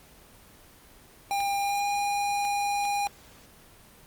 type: tone with pitch glide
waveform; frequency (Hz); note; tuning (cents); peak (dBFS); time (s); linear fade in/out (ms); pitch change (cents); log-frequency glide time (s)
square; 801 to 812.2; G5 to G#5; +37 to -39; -26; 1.31-3.07; 0; +24; 1.58-1.86
type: clicks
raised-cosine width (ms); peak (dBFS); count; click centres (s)
0.2; -23; 3; 1.404 / 2.451 / 2.853
effects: pink hiss -53 dBFS RMS until 4.06 s + Opus 24 kbps